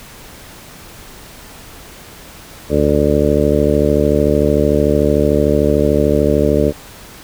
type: harmonic tone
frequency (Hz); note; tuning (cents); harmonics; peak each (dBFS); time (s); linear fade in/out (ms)
73.42; D2; 0; 1 / 2 / 3 / 4 / 5 / 6 / 7 / 8; -19 / -20 / -19 / -18 / -20 / -16 / -22 / -18; 2.69-6.73; 50
effects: pink hiss -37 dBFS RMS until 7.23 s